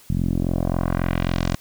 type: tone with low-pass filter sweep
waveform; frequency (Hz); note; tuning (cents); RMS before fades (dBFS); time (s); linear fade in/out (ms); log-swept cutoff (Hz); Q
10% pulse; 43.65; F1; 0; -22; 0.1-1.55; 0; 170 to 7200; 1.3
effects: white hiss -50 dBFS RMS until 1.6 s